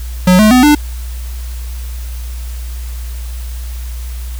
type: tone with pitch steps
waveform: square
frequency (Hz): 182.4 / 214.4 / 252.1 / 296.3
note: F#3 / A3 / B3 / D4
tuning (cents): -24 / -45 / +36 / +15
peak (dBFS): -5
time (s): 0.27-0.75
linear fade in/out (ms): 5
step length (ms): 120
effects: added 60 Hz sine -20 dBFS peak until 4.39 s + white hiss -36 dBFS RMS until 4.39 s